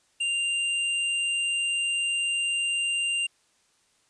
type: tone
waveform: square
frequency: 2788 Hz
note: F7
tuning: 4 cents flat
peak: -25 dBFS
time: 0.2-3.27 s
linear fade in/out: 10 ms
effects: white hiss -66 dBFS RMS until 4.09 s + resampled to 22050 Hz